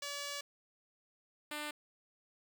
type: tone pair in turn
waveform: 5% pulse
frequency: 572 / 298.5 Hz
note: D5 / D4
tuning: -46 / +28 cents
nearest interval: major seventh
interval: 1126 cents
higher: first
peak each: -28 dBFS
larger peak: neither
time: 0.02-0.41 / 1.51-1.71 s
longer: first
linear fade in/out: 5 ms
effects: none